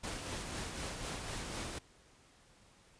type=noise with tremolo; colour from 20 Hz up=pink; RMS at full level=-40 dBFS; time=0.03-1.79 s; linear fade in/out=10 ms; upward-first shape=sine; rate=4 Hz; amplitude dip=35%; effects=pink hiss -64 dBFS RMS until 2.99 s + resampled to 22050 Hz